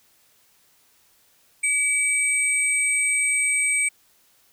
sine tone pair together, 2285 / 8283 Hz, D7 / C9, -48 / -19 cents, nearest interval octave + minor seventh, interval 2229 cents, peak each -21 dBFS, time 1.63-3.89 s, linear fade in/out 10 ms, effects tanh soft clip ceiling -11 dBFS + white hiss -60 dBFS RMS until 4.52 s

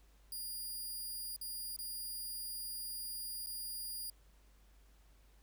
5% pulse tone with dropouts, 4840 Hz, D#8, 49 cents flat, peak -34 dBFS, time 0.32-4.1 s, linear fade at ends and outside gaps 2 ms, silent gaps 1.363-1.412 / 1.764-1.788 / 3.462-3.469 s, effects added 50 Hz sine -62 dBFS peak until 5.42 s + pink hiss -71 dBFS RMS until 5.42 s

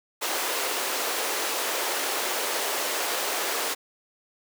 pink high-pass noise, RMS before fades -28 dBFS, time 0.21-3.75 s, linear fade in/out 20 ms, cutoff 390 Hz, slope 24 dB/octave, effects none

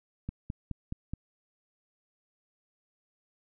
click train, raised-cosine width 5 ms, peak -22 dBFS, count 5, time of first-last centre 0.29-1.136 s, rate 4.73 Hz, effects none

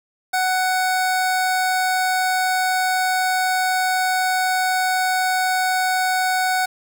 25% pulse tone, 744 Hz, F#5, 9 cents sharp, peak -14 dBFS, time 0.33-6.66 s, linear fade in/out 10 ms, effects 7-bit

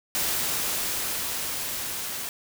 white noise with level ramp, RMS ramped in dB -26 to -33 dBFS, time 0.15-2.29 s, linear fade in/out 0 ms, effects none

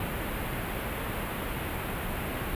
pink band-stop noise, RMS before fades -33 dBFS, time 0-2.55 s, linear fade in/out 2 ms, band 2900 to 12000 Hz, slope 24 dB/octave, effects resampled to 32000 Hz

